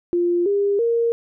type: tone with pitch steps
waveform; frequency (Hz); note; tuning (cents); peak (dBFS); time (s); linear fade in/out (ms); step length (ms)
sine; 348.7 / 402.9 / 465.5; F4 / G4 / A#4; -3 / +48 / -2; -16; 0.13-1.12; 0; 330
effects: none